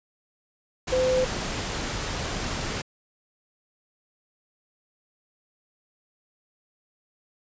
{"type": "tone in noise", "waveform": "sine", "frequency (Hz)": 513, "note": "C5", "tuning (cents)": -34, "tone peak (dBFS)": -20, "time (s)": [0.92, 1.25], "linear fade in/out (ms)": 10, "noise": "pink", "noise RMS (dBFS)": -30, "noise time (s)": [0.87, 2.82], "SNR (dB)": 7, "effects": ["resampled to 16000 Hz"]}